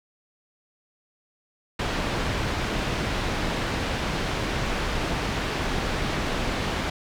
pink low-pass noise, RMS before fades -27 dBFS, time 1.79-6.9 s, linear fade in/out 5 ms, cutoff 3900 Hz, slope 12 dB/octave, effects none

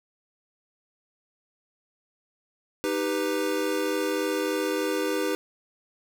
square chord, Eb augmented, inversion none, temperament equal with one note detuned, 311.1 / 394.5 / 493.9 Hz, Eb4 / G4 / B4, 0 / +11 / 0 cents, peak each -30 dBFS, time 2.84-5.35 s, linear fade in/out 0 ms, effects none

